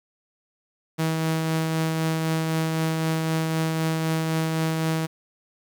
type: tone with tremolo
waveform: sawtooth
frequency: 160.6 Hz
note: E3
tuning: 45 cents flat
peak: -17 dBFS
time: 0.98-5.07 s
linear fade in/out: 20 ms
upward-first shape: triangle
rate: 3.9 Hz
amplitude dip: 30%
effects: 9-bit